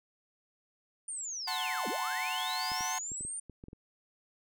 sine linear two-way sweep, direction down then up, 9130 to 185 to 9130 Hz, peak -36 dBFS, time 1.08-3.4 s, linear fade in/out 5 ms, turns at 1.88 s
sawtooth chord, F# diminished, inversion none, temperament equal, 740 / 880 / 1046.5 Hz, F#5 / A5 / C6, 0 / 0 / 0 cents, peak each -34 dBFS, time 1.47-2.99 s, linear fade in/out 10 ms
clicks, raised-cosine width 3 ms, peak -34 dBFS, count 9, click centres 2.718 / 2.808 / 3.118 / 3.209 / 3.25 / 3.497 / 3.639 / 3.684 / 3.731 s
effects none

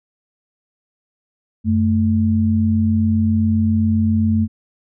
sine tone pair together, 92.5 / 220 Hz, F#2 / A3, 0 / 0 cents, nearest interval octave + minor third, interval 1500 cents, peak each -17 / -15 dBFS, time 1.64-4.48 s, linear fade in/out 50 ms, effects none

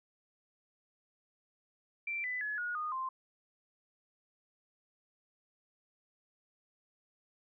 sine tone with pitch steps, 2349 / 1998.2 / 1699.8 / 1446 / 1230 / 1046.4 Hz, D7 / B6 / G#6 / F#6 / D#6 / C6, 0 / +20 / +40 / -40 / -20 / 0 cents, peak -34 dBFS, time 2.07-3.09 s, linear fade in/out 5 ms, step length 170 ms, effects none

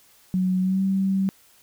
sine tone with pitch glide, 185 to 192.86 Hz, F#3 to G3, 0 to -28 cents, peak -19 dBFS, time 0.34-1.29 s, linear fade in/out 0 ms, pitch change +72 cents, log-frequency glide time 0.61-0.82 s, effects white hiss -56 dBFS RMS until 1.62 s

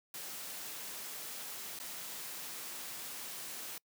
white noise with dropouts, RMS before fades -44 dBFS, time 0.14-3.78 s, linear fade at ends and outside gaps 2 ms, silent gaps 1.789-1.799 s, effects noise-tail reverb RT60 0.1 s tail -26 dB re dry + high-pass 150 Hz 12 dB/octave

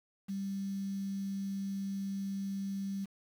sine tone with quantisation, 196 Hz, G3, in tune, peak -34 dBFS, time 0.28-3.06 s, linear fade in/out 20 ms, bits 9, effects none

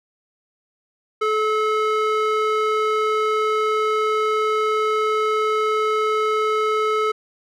square tone with band-pass filter, 431.5 Hz, A4, 34 cents flat, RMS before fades -20 dBFS, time 1.21-7.12 s, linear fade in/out 10 ms, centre 1100 Hz, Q 1.3, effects none

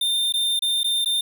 square tone with dropouts, 3611 Hz, A7, 44 cents sharp, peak -20 dBFS, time 0.01-1.21 s, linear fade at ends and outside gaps 5 ms, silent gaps 0.324-0.338 / 0.593-0.621 / 0.833-0.843 / 1.047-1.058 s, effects none

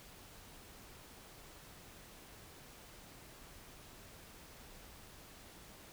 silence, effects pink hiss -56 dBFS RMS until 5.92 s

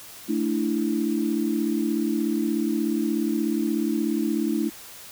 sine chord, A suspended fourth, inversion none, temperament just, 220 / 293.3 / 330 Hz, A3 / D4 / E4, 0 / -2 / +2 cents, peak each -26 dBFS, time 0.28-4.7 s, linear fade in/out 20 ms, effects white hiss -43 dBFS RMS until 5.11 s

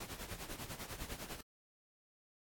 pink noise with tremolo, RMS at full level -43 dBFS, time 0-1.41 s, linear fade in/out 5 ms, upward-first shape triangle, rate 10 Hz, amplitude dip 80%, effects AAC 64 kbps

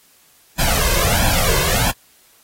pink noise with flanger, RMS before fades -17 dBFS, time 0.58-1.92 s, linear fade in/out 20 ms, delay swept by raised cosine 1.2 to 1.94 ms, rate 1.5 Hz, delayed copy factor +0.85, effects white hiss -53 dBFS RMS until 2.43 s + AAC 48 kbps

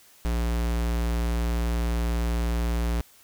square tone, 58.27 Hz, A#1, in tune, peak -24 dBFS, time 0.25-3.01 s, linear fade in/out 0 ms, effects white hiss -55 dBFS RMS until 3.23 s

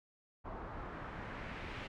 pink noise with low-pass filter sweep, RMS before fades -45 dBFS, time 0.44-1.88 s, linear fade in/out 20 ms, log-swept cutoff 990 to 2700 Hz, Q 1.5, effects none

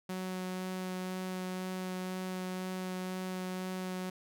sawtooth tone with vibrato, 185 Hz, F#3, in tune, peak -32 dBFS, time 0.09-4.1 s, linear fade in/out 5 ms, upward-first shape sine, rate 2 Hz, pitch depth 8 cents each way, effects none

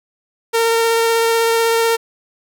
sawtooth tone with vibrato, 457.8 Hz, A#4, 31 cents flat, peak -9 dBFS, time 0.53-1.97 s, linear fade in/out 20 ms, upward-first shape sine, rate 16 Hz, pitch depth 10 cents each way, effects none

